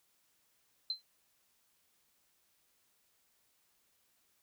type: tone with exponential decay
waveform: sine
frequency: 4095 Hz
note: C8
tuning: 38 cents flat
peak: -29 dBFS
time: 0.9-1.02 s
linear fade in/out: 2 ms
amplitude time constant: 25 ms
effects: white hiss -74 dBFS RMS until 4.42 s